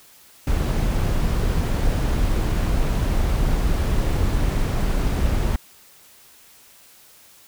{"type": "noise", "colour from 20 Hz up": "brown", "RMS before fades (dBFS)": -20, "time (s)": [0.47, 5.56], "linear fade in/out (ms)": 2, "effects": ["white hiss -50 dBFS RMS until 7.47 s"]}